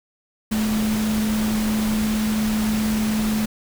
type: tone in noise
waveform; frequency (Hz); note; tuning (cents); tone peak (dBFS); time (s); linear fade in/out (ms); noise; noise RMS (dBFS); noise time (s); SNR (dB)
sine; 216; A3; -32; -19; 0.51-3.46; 10; pink; -29; 0.51-3.46; +7
effects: none